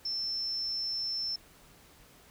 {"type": "tone", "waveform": "sine", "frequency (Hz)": 5340, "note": "E8", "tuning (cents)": 22, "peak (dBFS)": -31, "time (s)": [0.05, 1.36], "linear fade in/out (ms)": 5, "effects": ["pink hiss -58 dBFS RMS until 2.3 s"]}